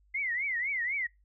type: tone with vibrato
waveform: sine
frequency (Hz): 2056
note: C7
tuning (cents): -31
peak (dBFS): -29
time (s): 0.14-1.07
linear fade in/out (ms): 10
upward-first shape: triangle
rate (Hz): 4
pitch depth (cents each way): 210
effects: noise-tail reverb RT60 0.2 s tail -24 dB re dry + added 50 Hz sine -62 dBFS peak until 1.24 s